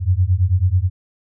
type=beating tone pair; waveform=sine; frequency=87.31 / 96.51 Hz; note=F2 / G2; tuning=0 / -27 cents; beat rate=9.2 Hz; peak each=-16 dBFS; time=0-0.9 s; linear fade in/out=50 ms; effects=none